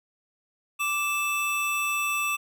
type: tone pair together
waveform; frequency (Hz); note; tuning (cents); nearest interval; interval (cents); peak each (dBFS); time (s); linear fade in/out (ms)
square; 1169.6 / 2637; D6 / E7; -7 / 0; octave + major second; 1407; -30 / -27; 0.79-2.37; 20
effects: none